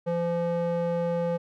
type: tone with band-pass filter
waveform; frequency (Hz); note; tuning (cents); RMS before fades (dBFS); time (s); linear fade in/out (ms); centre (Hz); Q
square; 171; F3; -36; -27; 0.06-1.38; 20; 470; 1.9
effects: none